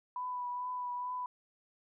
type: tone with vibrato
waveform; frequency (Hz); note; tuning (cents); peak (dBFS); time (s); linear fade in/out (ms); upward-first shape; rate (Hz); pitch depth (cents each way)
sine; 990; B5; +4; -35; 0.16-1.26; 2; triangle; 2.3; 22
effects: none